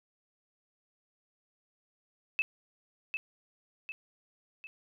sine tone with echo, 2620 Hz, E7, 11 cents flat, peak -25 dBFS, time 2.39-2.42 s, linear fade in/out 0 ms, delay 750 ms, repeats 3, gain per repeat -6 dB, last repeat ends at 4.67 s, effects none

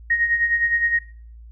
sine tone with tremolo, 1870 Hz, A#6, 5 cents sharp, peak -15 dBFS, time 0.1-0.99 s, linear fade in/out 5 ms, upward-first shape sine, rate 9.7 Hz, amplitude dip 60%, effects noise-tail reverb RT60 0.4 s tail -18 dB re dry + added 57 Hz sine -39 dBFS peak until 1.51 s

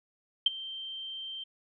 sine tone with ADSR envelope, 3136 Hz, G7, in tune, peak -17 dBFS, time 0.46-1.44 s, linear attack 5 ms, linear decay 19 ms, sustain -20 dB, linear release 8 ms, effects none

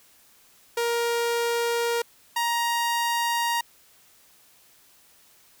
sawtooth tone pair in turn, 469.9 / 939.8 Hz, A#4 / A#5, +14 / +14 cents, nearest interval octave, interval 1200 cents, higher second, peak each -19 dBFS, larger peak neither, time 0.77-2.02 / 2.36-3.61 s, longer neither, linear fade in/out 5 ms, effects white hiss -57 dBFS RMS until 5.6 s

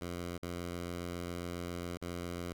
10% pulse tone with dropouts, 87.31 Hz, F2, in tune, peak -30 dBFS, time 0.01-2.53 s, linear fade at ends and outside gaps 5 ms, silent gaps 0.379-0.427 / 1.973-2.015 s, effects none

